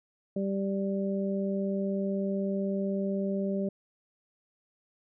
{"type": "harmonic tone", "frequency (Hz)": 196, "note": "G3", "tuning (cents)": 0, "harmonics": [1, 2, 3], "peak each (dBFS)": [-29, -34, -35], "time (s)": [0.36, 3.69], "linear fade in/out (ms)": 5, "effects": []}